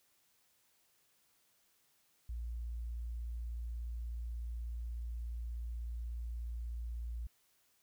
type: tone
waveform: sine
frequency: 58.27 Hz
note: A#1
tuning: in tune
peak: -38 dBFS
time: 2.29-7.27 s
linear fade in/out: 5 ms
effects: white hiss -73 dBFS RMS until 7.82 s